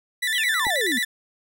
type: tone with vibrato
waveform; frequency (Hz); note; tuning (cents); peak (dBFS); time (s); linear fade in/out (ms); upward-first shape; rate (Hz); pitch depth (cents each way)
30% pulse; 1864.7; A#6; 0; -19; 0.22-1.05; 10; square; 9.3; 90
type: exponential sweep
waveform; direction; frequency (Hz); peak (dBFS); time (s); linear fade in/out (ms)
sine; down; 3520 to 220; -25; 0.34-0.99; 10
type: clicks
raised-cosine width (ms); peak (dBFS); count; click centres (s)
2; -20 / -30; 2; 0.668 / 0.671
effects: none